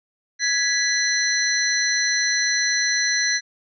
sine tone cluster, 1671 / 1972 / 4104 / 5930 Hz, G#6 / B6 / C8 / F#8, +10 / -3 / -34 / +3 cents, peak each -24 dBFS, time 0.39-3.41 s, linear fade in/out 50 ms, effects none

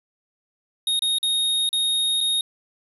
square tone with dropouts, 3726 Hz, A#7, 2 cents flat, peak -20 dBFS, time 0.87-2.41 s, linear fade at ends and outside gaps 2 ms, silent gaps 0.993-1.021 / 1.185-1.229 / 1.691-1.729 / 2.206-2.21 s, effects resampled to 32000 Hz

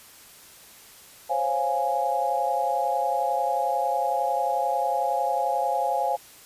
sine chord, Db major seventh, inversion third, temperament equal, 523.3 / 554.4 / 698.5 / 830.6 Hz, C5 / Db5 / F5 / Ab5, 0 / 0 / 0 / 0 cents, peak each -30 / -31 / -27 / -25 dBFS, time 1.29-6.17 s, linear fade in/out 20 ms, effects white hiss -49 dBFS RMS until 6.45 s + resampled to 32000 Hz

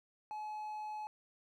triangle tone, 852 Hz, G#5, 44 cents sharp, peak -38 dBFS, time 0.31-1.07 s, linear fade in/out 0 ms, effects none

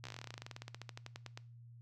slowing click train, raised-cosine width 0.2 ms, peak -28 dBFS, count 29, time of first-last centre 0.04-1.375 s, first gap 14 ms, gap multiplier 1.08, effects noise-tail reverb RT60 0.4 s tail -20 dB re dry + added 118 Hz sine -53 dBFS peak until 1.81 s

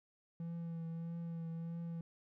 triangle tone with vibrato, 166.7 Hz, E3, 20 cents sharp, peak -38 dBFS, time 0.4-2.01 s, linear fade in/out 2 ms, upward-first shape triangle, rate 1.6 Hz, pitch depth 27 cents each way, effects none

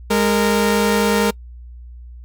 sawtooth tone pair together, 205.8 / 462 Hz, G#3 / A#4, -16 / -16 cents, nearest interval octave + major second, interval 1400 cents, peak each -13 dBFS, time 0.1-1.31 s, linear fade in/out 10 ms, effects noise-tail reverb RT60 0.1 s tail -25 dB re dry + added 60 Hz sine -34 dBFS peak until 2.24 s

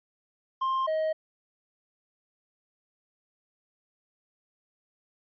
triangle tone pair in turn, 1056 / 630.1 Hz, C6 / D#5, +16 / +22 cents, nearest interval major sixth, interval 894 cents, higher first, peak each -23 dBFS, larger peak neither, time 0.61-0.87 / 0.87-1.13 s, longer neither, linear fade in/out 10 ms, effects resampled to 11025 Hz

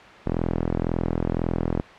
sawtooth tone with band-pass filter, 41.93 Hz, E1, 30 cents sharp, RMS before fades -25 dBFS, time 0.26-1.81 s, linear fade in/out 0 ms, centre 300 Hz, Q 0.63, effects white hiss -43 dBFS RMS until 1.98 s + low-pass 2000 Hz 12 dB/octave

